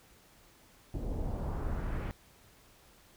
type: noise with low-pass filter sweep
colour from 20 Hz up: brown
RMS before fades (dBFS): -35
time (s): 0.94-2.11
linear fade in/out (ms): 0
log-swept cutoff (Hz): 480 to 2300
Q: 1.5
effects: pink hiss -61 dBFS RMS until 3.16 s